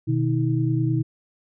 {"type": "tone cluster", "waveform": "sine", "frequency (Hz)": [125.1, 154.8, 319.5], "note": ["B2", "D#3", "D#4"], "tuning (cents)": [23, -9, 46], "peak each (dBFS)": [-21, -26, -25], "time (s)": [0.07, 1.03], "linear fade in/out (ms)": 20, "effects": []}